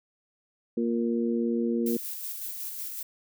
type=harmonic tone; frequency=117.1 Hz; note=A#2; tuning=8 cents sharp; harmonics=2 / 3 / 4; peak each=-26 / -30 / -32 dBFS; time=0.77-1.97 s; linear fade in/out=5 ms
type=noise with tremolo; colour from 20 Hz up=violet; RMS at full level=-35 dBFS; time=1.86-3.03 s; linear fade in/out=5 ms; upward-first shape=square; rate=5.4 Hz; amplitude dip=30%
effects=none

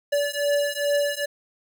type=beating tone pair; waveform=square; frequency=575 / 577.4 Hz; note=D5 / D5; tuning=-37 / -30 cents; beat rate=2.4 Hz; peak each=-25 dBFS; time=0.12-1.26 s; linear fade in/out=10 ms; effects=none

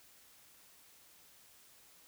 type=silence; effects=white hiss -62 dBFS RMS until 2.07 s

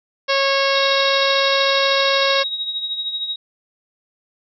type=harmonic tone; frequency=548 Hz; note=C#5; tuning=20 cents flat; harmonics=1 / 2 / 3 / 4 / 5 / 6 / 7 / 8 / 9 / 10; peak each=-19 / -22 / -24 / -25 / -26 / -27 / -27 / -28 / -29 / -29 dBFS; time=0.28-2.44 s; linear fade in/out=20 ms
type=tone with tremolo; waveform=sine; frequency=3800 Hz; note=A#7; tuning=33 cents sharp; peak=-19 dBFS; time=0.75-3.36 s; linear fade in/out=5 ms; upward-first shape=triangle; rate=13 Hz; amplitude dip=65%
effects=none

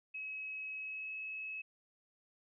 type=tone with pitch glide; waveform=sine; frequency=2561 to 2579 Hz; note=D#7 to E7; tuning=+49 to -39 cents; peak=-40 dBFS; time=0.14-1.62 s; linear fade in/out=10 ms; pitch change=+12 cents; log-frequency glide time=0.77-1.13 s; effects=none

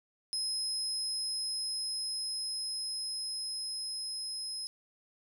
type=tone with level ramp; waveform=35% pulse; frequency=5120 Hz; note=D#8; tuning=49 cents sharp; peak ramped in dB=-29 to -34 dBFS; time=0.33-4.67 s; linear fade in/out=0 ms; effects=none

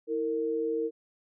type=tone pair together; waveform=sine; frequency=324.4 / 458.8 Hz; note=E4 / A#4; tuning=-28 / -28 cents; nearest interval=tritone; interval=600 cents; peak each=-33 / -28 dBFS; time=0.07-0.91 s; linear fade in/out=50 ms; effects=none

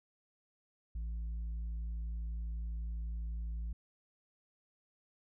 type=tone with tanh clipping; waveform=triangle; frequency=56 Hz; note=A1; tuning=31 cents sharp; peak=-37 dBFS; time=0.95-3.73 s; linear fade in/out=5 ms; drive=8 dB; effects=none

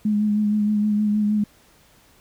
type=tone with vibrato; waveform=sine; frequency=209.9 Hz; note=G#3; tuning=19 cents sharp; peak=-17 dBFS; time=0.05-1.44 s; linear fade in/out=5 ms; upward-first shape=sine; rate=6.4 Hz; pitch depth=25 cents each way; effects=pink hiss -55 dBFS RMS until 2.2 s

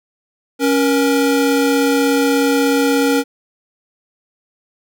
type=tone pair together; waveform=square; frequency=277.2 / 474.2 Hz; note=C#4 / A#4; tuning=0 / +30 cents; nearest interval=major sixth; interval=930 cents; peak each=-15 / -17 dBFS; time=0.59-3.24 s; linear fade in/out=50 ms; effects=none

